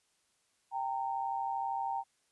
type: tone pair together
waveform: sine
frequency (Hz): 786 / 918.7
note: G5 / A#5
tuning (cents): +4 / -25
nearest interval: minor third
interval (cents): 271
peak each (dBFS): -35 / -35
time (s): 0.71-2.04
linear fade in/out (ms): 50
effects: white hiss -74 dBFS RMS until 2.31 s + resampled to 24000 Hz